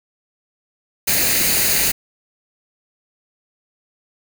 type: noise with comb filter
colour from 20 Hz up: white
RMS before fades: -17 dBFS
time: 1.07-1.92 s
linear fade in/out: 10 ms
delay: 0.45 ms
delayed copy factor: +0.55
effects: none